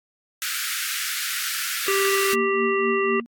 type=high-pass noise; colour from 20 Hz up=pink; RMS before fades=-27 dBFS; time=0.42-2.34 s; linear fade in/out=0 ms; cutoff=1300 Hz; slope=96 dB/octave
type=harmonic tone; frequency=392 Hz; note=G4; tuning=in tune; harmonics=1 / 3 / 5 / 7; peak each=-21 / -26 / -28 / -29 dBFS; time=1.88-3.2 s; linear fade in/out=2 ms
type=tone with tremolo; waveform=sine; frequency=233.1 Hz; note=A#3; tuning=in tune; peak=-24 dBFS; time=2.33-3.26 s; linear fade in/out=0 ms; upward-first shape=triangle; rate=4 Hz; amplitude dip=95%
effects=AAC 64 kbps